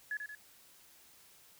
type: tone with echo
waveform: sine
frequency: 1700 Hz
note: G#6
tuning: 40 cents sharp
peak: -34 dBFS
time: 0.11-0.17 s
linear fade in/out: 2 ms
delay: 90 ms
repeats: 2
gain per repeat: -5 dB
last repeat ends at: 0.35 s
effects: white hiss -61 dBFS RMS until 1.59 s